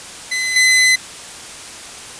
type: tone with level steps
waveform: sawtooth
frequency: 2026 Hz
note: B6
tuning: 44 cents sharp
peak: -14 / -6 dBFS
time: 0.31-0.96 s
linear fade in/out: 10 ms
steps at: 0.56 s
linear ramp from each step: 2 ms
effects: white hiss -33 dBFS RMS until 2.19 s + resampled to 22050 Hz